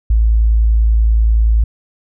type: tone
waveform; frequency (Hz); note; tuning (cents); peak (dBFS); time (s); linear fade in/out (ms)
sine; 55.2; A1; +6; -8; 0.1-1.64; 5
effects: none